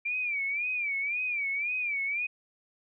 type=tone with vibrato; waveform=sine; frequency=2349 Hz; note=D7; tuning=in tune; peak=-28 dBFS; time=0.05-2.27 s; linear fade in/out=10 ms; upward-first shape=sine; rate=1.9 Hz; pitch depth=120 cents each way; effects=none